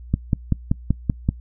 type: click train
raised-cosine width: 5 ms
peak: -5 dBFS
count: 7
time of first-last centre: 0.14-1.289 s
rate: 5.22 Hz
effects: noise-tail reverb RT60 0.1 s tail -23 dB re dry + added 60 Hz sine -36 dBFS peak until 1.4 s